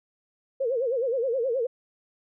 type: tone with vibrato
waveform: sine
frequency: 497.7 Hz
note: B4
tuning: 13 cents sharp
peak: -23 dBFS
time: 0.6-1.67 s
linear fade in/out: 10 ms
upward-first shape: sine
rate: 9.5 Hz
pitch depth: 170 cents each way
effects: none